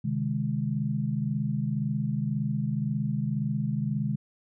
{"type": "chord", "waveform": "sine", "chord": "Ab major", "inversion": "first", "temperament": "equal with one note detuned", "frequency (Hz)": [130.81, 152.71, 207.7], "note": ["C3", "Eb3", "Ab3"], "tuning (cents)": [0, -32, 0], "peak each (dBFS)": -30, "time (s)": [0.04, 4.16], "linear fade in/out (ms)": 10, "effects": []}